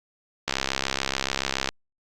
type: click train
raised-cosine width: 0.2 ms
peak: -6 dBFS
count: 82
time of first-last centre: 0.48-1.689 s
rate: 67 Hz
effects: Opus 48 kbps